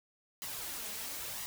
white noise with flanger, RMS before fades -41 dBFS, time 0.42-1.46 s, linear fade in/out 0 ms, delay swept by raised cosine 1 to 4.8 ms, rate 1 Hz, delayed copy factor +0.5, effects none

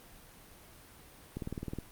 click train, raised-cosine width 3 ms, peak -24 dBFS, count 9, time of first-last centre 1.37-1.787 s, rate 19.2 Hz, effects pink hiss -55 dBFS RMS until 1.91 s + Opus 32 kbps

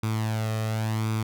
sawtooth tone with flanger, 110 Hz, A2, in tune, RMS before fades -27 dBFS, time 0.03-1.23 s, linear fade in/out 5 ms, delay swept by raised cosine 0.83 to 1.61 ms, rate 0.92 Hz, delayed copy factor +0.6, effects none

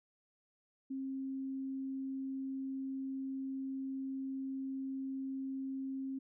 sine tone, 267.5 Hz, C4, 38 cents sharp, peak -37 dBFS, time 0.9-6.19 s, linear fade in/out 10 ms, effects none

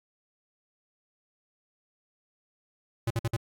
square tone bursts, 115.2 Hz, A#2, 20 cents flat, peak -26 dBFS, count 4, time 3.07-3.366 s, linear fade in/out 5 ms, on 35 ms, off 52 ms, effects AAC 48 kbps

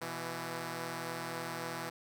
5% pulse tone pair together, 123.47 / 165.84 Hz, B2 / E3, 0 / +11 cents, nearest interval perfect fourth, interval 511 cents, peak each -31 / -28 dBFS, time 0.01-1.9 s, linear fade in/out 10 ms, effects none

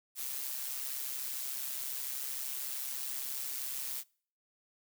blue noise with amplitude modulation, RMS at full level -36 dBFS, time 0.15-4.04 s, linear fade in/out 50 ms, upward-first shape sine, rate 133 Hz, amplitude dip 55%, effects noise-tail reverb RT60 0.5 s tail -25 dB re dry

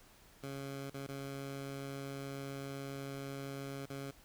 15% pulse tone with dropouts, 137.9 Hz, C#3, 9 cents flat, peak -35 dBFS, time 0.43-4.11 s, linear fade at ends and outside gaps 5 ms, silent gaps 0.9-0.942 / 1.067-1.087 / 3.857-3.9 s, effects pink hiss -62 dBFS RMS until 4.24 s

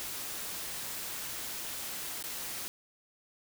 white noise with dropouts, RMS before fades -39 dBFS, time 0-2.68 s, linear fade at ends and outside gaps 0 ms, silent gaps 2.226-2.239 s, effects none

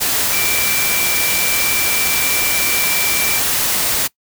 sine tone in noise, 2343 Hz, D7, 5 cents flat, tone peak -21 dBFS, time 0.32-3.4 s, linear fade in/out 20 ms, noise white, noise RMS -17 dBFS, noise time 0-4.08 s, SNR -7 dB, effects noise-tail reverb RT60 0.1 s tail -22 dB re dry

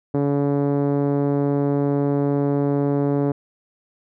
5% pulse tone with low-pass filter, 142.3 Hz, C#3, 46 cents sharp, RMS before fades -20 dBFS, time 0.14-3.32 s, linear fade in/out 5 ms, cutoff 370 Hz, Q 1.2, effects none

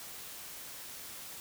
silence, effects white hiss -46 dBFS RMS until 1.4 s

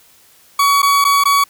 40% pulse tone with dropouts, 1129 Hz, C#6, 31 cents sharp, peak -9 dBFS, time 0.59-1.44 s, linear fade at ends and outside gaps 5 ms, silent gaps 0.82-0.828 / 1.043-1.049 / 1.239-1.254 s, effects white hiss -49 dBFS RMS until 1.49 s

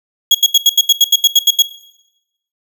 35% pulse tone bursts, 3318 Hz, G#7, 2 cents flat, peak -3 dBFS, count 12, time 0.31-1.623 s, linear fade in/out 5 ms, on 37 ms, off 79 ms, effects noise-tail reverb RT60 0.9 s tail -17 dB re dry

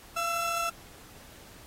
30% pulse tone pair together, 682 / 1329.8 Hz, F5 / E6, -41 / +15 cents, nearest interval octave, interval 1156 cents, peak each -30 / -27 dBFS, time 0.16-0.7 s, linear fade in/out 10 ms, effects pink hiss -52 dBFS RMS until 1.66 s + AAC 48 kbps

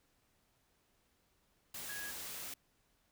sine tone in noise, 1661.2 Hz, G#6, in tune, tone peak -44 dBFS, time 1.89-2.11 s, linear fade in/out 5 ms, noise white, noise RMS -45 dBFS, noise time 1.74-2.54 s, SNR -2 dB, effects pink hiss -75 dBFS RMS until 3.11 s

